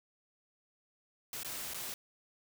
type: noise with dropouts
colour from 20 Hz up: white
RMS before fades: -41 dBFS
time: 1.33-1.94 s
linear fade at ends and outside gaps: 1 ms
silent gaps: 1.432-1.447 / 1.736-1.744 s
effects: none